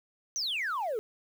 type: exponential sweep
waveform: sine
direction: down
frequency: 6272 to 410 Hz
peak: -28 dBFS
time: 0.36-0.99 s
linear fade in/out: 0 ms
effects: tanh soft clip ceiling -26 dBFS + 9-bit